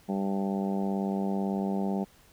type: harmonic tone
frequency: 98 Hz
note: G2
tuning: in tune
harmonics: 2 / 3 / 4 / 5 / 6 / 7 / 8 / 9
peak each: -28 / -38 / -36 / -41 / -42 / -40 / -40 / -44 dBFS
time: 0.08-2.05 s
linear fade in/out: 20 ms
effects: pink hiss -59 dBFS RMS until 2.32 s